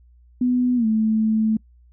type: tone with pitch glide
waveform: sine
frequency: 248.6 to 218.9 Hz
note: B3 to A3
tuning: +12 to -9 cents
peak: -16 dBFS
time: 0.41-1.57 s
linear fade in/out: 5 ms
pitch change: -221 cents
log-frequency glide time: 0.76-0.86 s
effects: noise-tail reverb RT60 0.1 s tail -25 dB re dry + added 60 Hz sine -49 dBFS peak until 1.92 s